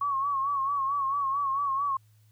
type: tone with vibrato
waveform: sine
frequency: 1108.7 Hz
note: C#6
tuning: in tune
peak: -25 dBFS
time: 0.01-1.97 s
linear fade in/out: 5 ms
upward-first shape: sine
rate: 4.5 Hz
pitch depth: 66 cents each way
effects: added 107 Hz sine -57 dBFS peak until 2.31 s + white hiss -70 dBFS RMS until 2.31 s